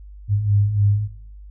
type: beating tone pair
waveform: sine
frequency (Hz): 99.7 / 103.1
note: G2 / G#2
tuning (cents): +30 / -12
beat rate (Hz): 3.4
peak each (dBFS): -22 / -16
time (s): 0.28-1.08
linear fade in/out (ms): 50
effects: noise-tail reverb RT60 0.7 s tail -22 dB re dry + added 50 Hz sine -37 dBFS peak until 1.5 s